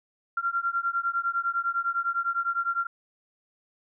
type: beating tone pair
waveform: sine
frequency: 1374 / 1383.9 Hz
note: F6 / F6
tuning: -29 / -16 cents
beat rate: 9.9 Hz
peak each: -28 dBFS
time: 0.37-2.87 s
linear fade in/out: 5 ms
effects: none